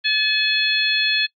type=harmonic tone with a mistuned harmonic; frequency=852 Hz; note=G#5; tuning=44 cents sharp; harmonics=2 / 3 / 4 / 5; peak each=-22 / -22 / -22 / -22 dBFS; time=0.04-1.27 s; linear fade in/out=20 ms; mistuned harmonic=2; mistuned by=+23 cents; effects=noise-tail reverb RT60 0.1 s tail -26 dB re dry + Opus 24 kbps